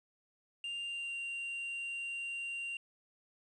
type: tone with pitch glide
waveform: triangle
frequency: 2794 to 2770 Hz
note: F7 to F7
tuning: 0 to -15 cents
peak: -36 dBFS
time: 0.64-2.77 s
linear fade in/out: 2 ms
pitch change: -15 cents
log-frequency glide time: 0.83-1.15 s
effects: resampled to 22050 Hz + 11-bit